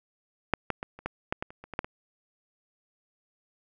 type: clicks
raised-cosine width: 0.5 ms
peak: -7 / -12 / -19 / -30 / -16 / -12 / -17 / -30 / -29 / -23 / -12 / -22 dBFS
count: 12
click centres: 0.537 / 0.703 / 0.829 / 0.99 / 1.06 / 1.325 / 1.425 / 1.505 / 1.64 / 1.737 / 1.791 / 1.845 s
effects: none